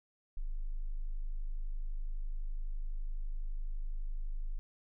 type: tone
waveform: sine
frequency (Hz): 25.96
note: G#0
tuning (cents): 0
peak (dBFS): -33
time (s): 0.37-4.59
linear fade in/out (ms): 0
effects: none